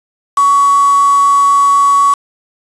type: tone with quantisation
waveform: sine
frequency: 1124 Hz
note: C#6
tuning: 24 cents sharp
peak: -6 dBFS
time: 0.37-2.14 s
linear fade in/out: 5 ms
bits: 3
effects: resampled to 24000 Hz